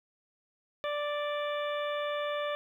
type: harmonic tone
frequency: 587.3 Hz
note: D5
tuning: in tune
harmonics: 1 / 2 / 3 / 4 / 5 / 6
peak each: -32 / -37 / -41 / -44 / -47 / -44 dBFS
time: 0.84-2.55 s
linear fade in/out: 0 ms
effects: 11-bit